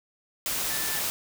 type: tone in noise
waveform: sine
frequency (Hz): 1760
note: A6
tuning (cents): 0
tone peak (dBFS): -38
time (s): 0.7-0.99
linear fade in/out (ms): 0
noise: white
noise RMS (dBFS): -29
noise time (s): 0.46-1.1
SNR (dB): -12
effects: none